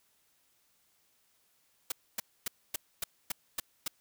white noise bursts, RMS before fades -33 dBFS, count 8, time 1.9-3.88 s, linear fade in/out 5 ms, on 20 ms, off 260 ms, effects white hiss -71 dBFS RMS until 4 s

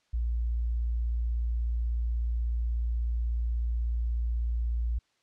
sine tone, 58.2 Hz, A#1, 2 cents flat, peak -26 dBFS, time 0.13-4.99 s, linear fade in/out 10 ms, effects white hiss -71 dBFS RMS until 5.22 s + low-pass 5000 Hz 12 dB/octave

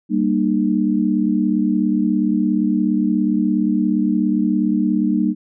sine chord, Eb major, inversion first, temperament equal with one note detuned, 196 / 233.1 / 303.5 Hz, G3 / Bb3 / Eb4, 0 / 0 / -43 cents, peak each -19 dBFS, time 0.09-5.35 s, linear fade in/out 50 ms, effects none

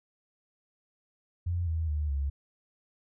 sine tone with pitch steps, 87.31 / 80.99 / 75.13 / 69.7 Hz, F2 / E2 / D2 / C#2, 0 / -30 / +40 / +10 cents, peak -27 dBFS, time 1.46-2.3 s, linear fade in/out 10 ms, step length 210 ms, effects none

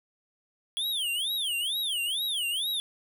square tone with vibrato, 3268 Hz, G#7, 29 cents flat, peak -28 dBFS, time 0.77-2.8 s, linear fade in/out 0 ms, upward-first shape sine, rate 2.2 Hz, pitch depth 290 cents each way, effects none

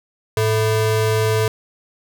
square ring-modulated tone, 274 Hz, C#4, 20 cents flat, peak -13 dBFS, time 0.37-1.48 s, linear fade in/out 2 ms, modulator 165 Hz, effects none

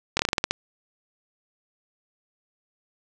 slowing click train, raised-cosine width 0.2 ms, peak -4 dBFS, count 9, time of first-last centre 0.17-0.51 s, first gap 23 ms, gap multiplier 1.17, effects none

